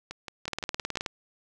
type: two click trains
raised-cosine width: 0.2 ms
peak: -20 / -13 dBFS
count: 6 / 12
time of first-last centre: 0.11-0.972 / 0.48-1.062 s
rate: 5.8 / 18.9 Hz
effects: none